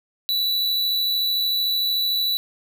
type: tone with amplitude modulation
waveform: square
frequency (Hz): 3952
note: B7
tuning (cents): 0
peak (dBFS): -19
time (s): 0.29-2.37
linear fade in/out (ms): 0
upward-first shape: sine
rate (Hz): 73.4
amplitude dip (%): 25
effects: none